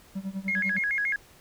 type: tone with tremolo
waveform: triangle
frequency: 193.1 Hz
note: G3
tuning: 26 cents flat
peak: -26 dBFS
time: 0.15-0.79 s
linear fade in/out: 10 ms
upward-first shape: sine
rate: 9.9 Hz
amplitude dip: 90%
type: tone with vibrato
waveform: sine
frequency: 1889 Hz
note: A#6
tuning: 22 cents sharp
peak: -24 dBFS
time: 0.48-1.16 s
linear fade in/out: 2 ms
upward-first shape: square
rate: 7 Hz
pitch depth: 220 cents each way
effects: tanh soft clip ceiling -16 dBFS + pink hiss -55 dBFS RMS until 1.4 s